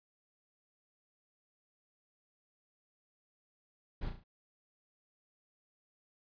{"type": "noise with echo", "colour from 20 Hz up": "brown", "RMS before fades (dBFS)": -38, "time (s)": [4.01, 4.1], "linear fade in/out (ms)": 10, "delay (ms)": 35, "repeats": 4, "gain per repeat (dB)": -6, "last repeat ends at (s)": 4.24, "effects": ["resampled to 11025 Hz"]}